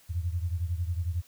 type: beating tone pair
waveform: sine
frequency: 83.6 / 94.6 Hz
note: E2 / F#2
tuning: +25 / +39 cents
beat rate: 11 Hz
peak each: -29 / -33 dBFS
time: 0.09-1.22 s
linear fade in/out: 20 ms
effects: white hiss -59 dBFS RMS until 1.27 s